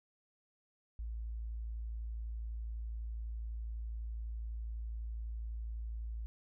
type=tone; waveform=sine; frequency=56 Hz; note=A1; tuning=31 cents sharp; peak=-38 dBFS; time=0.99-6.26 s; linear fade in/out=0 ms; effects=none